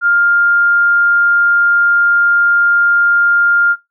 sine tone, 1403 Hz, F6, 8 cents sharp, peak -8 dBFS, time 0.01-3.76 s, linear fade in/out 50 ms, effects noise-tail reverb RT60 0.2 s tail -21 dB re dry

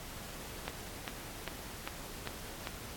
click train, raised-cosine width 0.3 ms, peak -20 dBFS, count 6, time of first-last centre 0.68-2.672 s, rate 2.51 Hz, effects pink hiss -46 dBFS RMS until 2.96 s + AAC 64 kbps

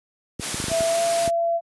white high-pass noise, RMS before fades -27 dBFS, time 0.39-1.31 s, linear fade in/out 50 ms, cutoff 120 Hz, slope 96 dB/octave
clicks, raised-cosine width 3 ms, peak -16 dBFS, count 8, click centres 0.397 / 0.544 / 0.601 / 0.641 / 0.683 / 0.716 / 0.807 / 1.277 s
sine tone with pitch glide, 662 to 676.3 Hz, E5 to E5, +7 to +44 cents, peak -19 dBFS, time 0.69-1.61 s, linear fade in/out 50 ms, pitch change +37 cents, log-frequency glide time 0.85-1.01 s
effects high-pass 60 Hz 12 dB/octave + resampled to 24000 Hz

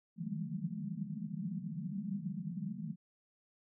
pink band-pass noise, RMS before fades -40 dBFS, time 0.16-2.96 s, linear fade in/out 50 ms, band 150 to 220 Hz, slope 96 dB/octave, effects none

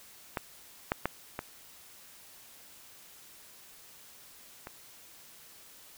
clicks, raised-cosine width 0.5 ms, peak -16 / -12 / -13 / -19 / -26 dBFS, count 5, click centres 0.372 / 0.919 / 1.056 / 1.391 / 4.671 s, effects white hiss -54 dBFS RMS until 5.97 s

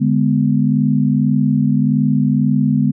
sine chord, G# diminished, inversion second, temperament equal with one note detuned, 146.83 / 207.7 / 249.4 Hz, D3 / G#3 / B3, 0 / 0 / +17 cents, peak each -16 dBFS, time 0-2.92 s, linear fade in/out 20 ms, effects none

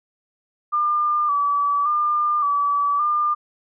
sine tone with vibrato, 1174.7 Hz, D6, in tune, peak -17 dBFS, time 0.72-3.35 s, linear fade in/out 20 ms, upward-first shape square, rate 0.88 Hz, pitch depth 39 cents each way, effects none

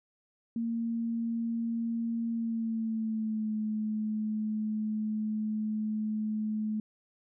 sine tone with pitch glide, 230.5 to 215.1 Hz, A#3 to A3, -19 to -39 cents, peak -29 dBFS, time 0.56-6.8 s, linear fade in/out 2 ms, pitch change -120 cents, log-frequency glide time 2.31-3.53 s, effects none

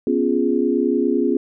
sine chord, C# dominant seventh, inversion third, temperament equal with one note detuned, 246.9 / 277.2 / 348.2 / 415.3 Hz, B3 / C#4 / E#4 / G#4, 0 / 0 / -5 / 0 cents, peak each -21 / -21 / -21 / -22 dBFS, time 0.07-1.37 s, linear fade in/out 2 ms, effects none

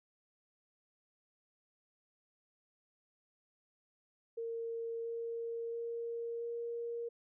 sine tone with pitch steps, 459.9 / 462.8 / 465.8 / 468.8 Hz, A#4 / A#4 / A#4 / A#4, -23 / -13 / -1 / +10 cents, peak -37 dBFS, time 4.37-7.09 s, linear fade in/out 10 ms, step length 680 ms, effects none

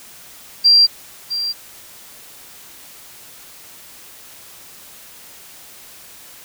sine tone with echo, 4738 Hz, D8, 14 cents sharp, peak -7 dBFS, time 0.64-0.87 s, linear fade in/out 20 ms, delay 660 ms, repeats 1, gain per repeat -12 dB, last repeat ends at 1.53 s, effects white hiss -41 dBFS RMS until 6.44 s

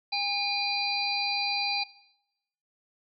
harmonic tone with a mistuned harmonic, 811 Hz, G#5, 41 cents flat, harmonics 1 / 3 / 5 / 6, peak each -32 / -32 / -32 / -32 dBFS, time 0.12-1.84 s, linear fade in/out 10 ms, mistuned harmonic 6, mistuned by -55 cents, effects noise-tail reverb RT60 0.9 s tail -21 dB re dry

